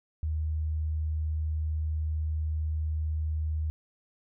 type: tone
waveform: sine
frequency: 77.78 Hz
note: D#2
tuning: in tune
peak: -27 dBFS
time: 0.23-3.7 s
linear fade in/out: 0 ms
effects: none